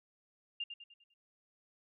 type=tone with echo; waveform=sine; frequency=2803 Hz; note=F7; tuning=6 cents sharp; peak=-35 dBFS; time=0.6-0.64 s; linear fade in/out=5 ms; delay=100 ms; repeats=5; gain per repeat=-7 dB; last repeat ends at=1.14 s; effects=none